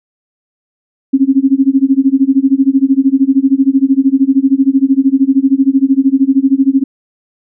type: tone with tremolo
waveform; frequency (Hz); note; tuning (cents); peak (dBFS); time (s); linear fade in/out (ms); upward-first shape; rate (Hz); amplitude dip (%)
sine; 270.1; C#4; -45; -3; 1.13-6.84; 10; sine; 13; 95
effects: none